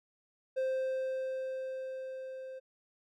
triangle tone with level ramp, 523.3 Hz, C5, in tune, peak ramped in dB -27 to -40 dBFS, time 0.56-2.6 s, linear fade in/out 20 ms, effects none

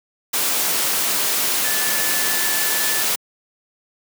sine tone in noise, 1743 Hz, A6, 17 cents flat, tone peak -27 dBFS, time 1.64-3.03 s, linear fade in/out 10 ms, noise white, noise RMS -20 dBFS, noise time 0.33-3.16 s, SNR -10 dB, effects high-pass 200 Hz 12 dB/octave

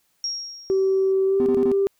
sine tone with exponential decay, 5588 Hz, F8, in tune, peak -22 dBFS, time 0.24-1.12 s, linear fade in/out 1 ms, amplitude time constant 190 ms
sine tone with pitch glide, 383.9 to 394.2 Hz, G4 to G4, -36 to +10 cents, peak -16 dBFS, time 0.7-1.87 s, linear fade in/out 0 ms, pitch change +46 cents, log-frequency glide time 1.26-1.42 s
triangle tone bursts, 252 Hz, B3, 35 cents sharp, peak -18 dBFS, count 4, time 1.4-1.716 s, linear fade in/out 0 ms, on 61 ms, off 24 ms
effects tanh soft clip ceiling -11 dBFS + white hiss -67 dBFS RMS until 1.99 s

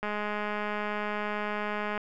click train, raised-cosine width 0.5 ms, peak -18 dBFS, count 408, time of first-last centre 0.03-1.977 s, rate 209 Hz, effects none

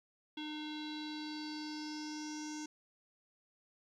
square tone with low-pass filter sweep, 303.9 Hz, D#4, 41 cents flat, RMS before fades -43 dBFS, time 0.37-2.66 s, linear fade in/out 5 ms, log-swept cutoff 3400 to 6300 Hz, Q 6.2, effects 13-bit

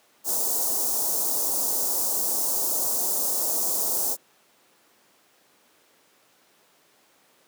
white band-stop noise, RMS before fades -25 dBFS, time 0.24-4.17 s, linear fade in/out 50 ms, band 900 to 5800 Hz, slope 24 dB/octave, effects pink hiss -60 dBFS RMS until 7.47 s + high-pass 300 Hz 12 dB/octave

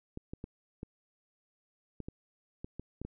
clicks, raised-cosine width 3 ms, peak -27 dBFS, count 10, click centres 0.174 / 0.335 / 0.441 / 0.831 / 2.003 / 2.085 / 2.645 / 2.796 / 3.016 / 3.05 s, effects none

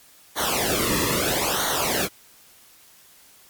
pink noise with flanger, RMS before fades -23 dBFS, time 0.35-2.09 s, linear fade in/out 50 ms, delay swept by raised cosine 0.39 to 1.35 ms, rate 0.77 Hz, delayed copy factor -0.9, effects white hiss -52 dBFS RMS until 3.49 s + MP3 96 kbps

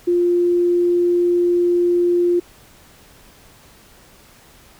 sine tone, 350.4 Hz, F4, 6 cents sharp, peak -13 dBFS, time 0.07-2.4 s, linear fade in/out 10 ms, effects pink hiss -48 dBFS RMS until 4.79 s

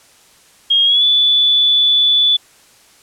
sine tone with pitch glide, 3252 to 3465 Hz, G#7 to A7, -37 to -27 cents, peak -9 dBFS, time 0.7-2.37 s, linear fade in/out 10 ms, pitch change +110 cents, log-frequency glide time 0.85-1.04 s, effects white hiss -48 dBFS RMS until 3.02 s + low-pass 10000 Hz 12 dB/octave

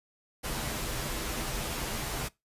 pink noise with comb filter, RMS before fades -34 dBFS, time 0.43-2.29 s, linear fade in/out 20 ms, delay 11 ms, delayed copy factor -0.55, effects noise-tail reverb RT60 0.2 s tail -22 dB re dry + resampled to 32000 Hz

